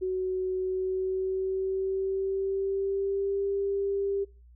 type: tone with pitch glide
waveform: sine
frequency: 372.4 to 396.8 Hz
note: F#4 to G4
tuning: +11 to +21 cents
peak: -26 dBFS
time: 0.01-4.25 s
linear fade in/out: 20 ms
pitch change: +110 cents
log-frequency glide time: 0.57-3.44 s
effects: noise-tail reverb RT60 0.3 s tail -22 dB re dry + added 60 Hz sine -51 dBFS peak until 4.55 s